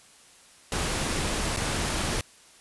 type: noise with dropouts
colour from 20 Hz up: pink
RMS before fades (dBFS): -28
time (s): 0.72-2.21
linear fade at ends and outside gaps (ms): 2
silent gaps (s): 1.564-1.57
effects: white hiss -54 dBFS RMS until 2.6 s + resampled to 24000 Hz